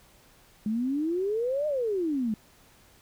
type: exponential two-way sweep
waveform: sine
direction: up then down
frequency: 207.3 to 617 to 207.3 Hz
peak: -25 dBFS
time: 0.66-2.34 s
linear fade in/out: 2 ms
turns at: 1.67 s
effects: pink hiss -58 dBFS RMS until 3.01 s